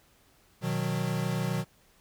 square chord, B major, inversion none, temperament equal with one note detuned, 123.47 / 155.56 / 183.08 Hz, B2 / D#3 / F#3, 0 / 0 / -18 cents, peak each -33 dBFS, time 0.61-1.65 s, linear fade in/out 50 ms, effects pink hiss -63 dBFS RMS until 2 s

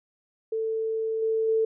sine tone with level steps, 444.3 Hz, A4, 17 cents sharp, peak -25 / -22 / -20 dBFS, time 0.52-1.65 s, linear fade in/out 5 ms, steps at 1.22 / 1.48 s, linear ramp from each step 5 ms, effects none

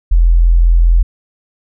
sine tone, 42.37 Hz, E1, 48 cents sharp, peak -5 dBFS, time 0.11-1.03 s, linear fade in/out 10 ms, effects none

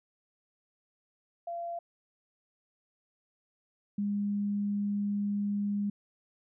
sine tone pair in turn, 685 / 203.7 Hz, F5 / G#3, -34 / -33 cents, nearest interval octave + major sixth, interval 2099 cents, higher first, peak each -34 / -28 dBFS, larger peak second, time 1.47-1.79 / 3.98-5.9 s, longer second, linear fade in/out 5 ms, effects none

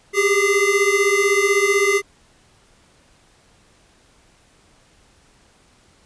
square tone cluster, 392.2 / 408.1 / 2055 Hz, G4 / G#4 / C7, +1 / -30 / -32 cents, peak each -20 dBFS, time 0.13-2.02 s, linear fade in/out 50 ms, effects pink hiss -55 dBFS RMS until 6.05 s + resampled to 22050 Hz

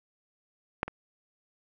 clicks, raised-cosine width 0.5 ms, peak -11 / -22 dBFS, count 2, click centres 0.831 / 0.88 s, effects none

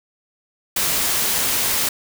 white noise, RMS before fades -20 dBFS, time 0.76-1.89 s, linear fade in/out 5 ms, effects none

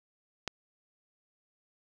click, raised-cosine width 0.2 ms, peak -15 dBFS, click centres 0.477 s, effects none

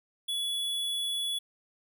square tone, 3402 Hz, G#7, 41 cents sharp, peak -30 dBFS, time 0.28-1.39 s, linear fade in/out 10 ms, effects none

